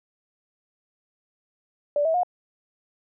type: tone with pitch steps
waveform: sine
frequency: 583 / 646.9 / 717.8 Hz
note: D5 / E5 / F5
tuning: -13 / -33 / +47 cents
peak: -19 dBFS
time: 1.96-2.233 s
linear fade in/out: 2 ms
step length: 91 ms
effects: none